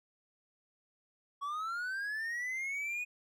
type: linear sweep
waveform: triangle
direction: up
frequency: 1108.7 to 2489 Hz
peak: -33 dBFS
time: 1.41-3.05 s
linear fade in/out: 20 ms
effects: none